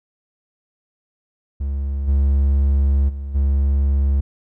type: tone with level steps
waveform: triangle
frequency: 69.3 Hz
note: C#2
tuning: in tune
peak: -18 / -11 / -23 / -12 dBFS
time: 1.6-4.21 s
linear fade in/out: 10 ms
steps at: 2.07 / 3.08 / 3.34 s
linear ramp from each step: 20 ms
effects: none